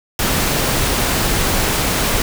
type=noise; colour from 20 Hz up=pink; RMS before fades=-17 dBFS; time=0.19-2.22 s; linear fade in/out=2 ms; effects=none